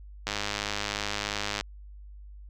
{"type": "click train", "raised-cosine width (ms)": 0.2, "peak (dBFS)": -12, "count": 139, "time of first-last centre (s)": [0.27, 1.61], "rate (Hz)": 103, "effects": ["added 50 Hz sine -43 dBFS peak until 2.49 s"]}